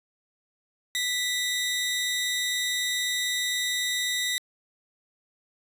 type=tone pair together; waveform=sawtooth; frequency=1976 / 3725 Hz; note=B6 / A#7; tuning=0 / -2 cents; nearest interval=major seventh; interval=1098 cents; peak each=-25 dBFS; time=0.95-4.38 s; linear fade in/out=0 ms; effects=resampled to 32000 Hz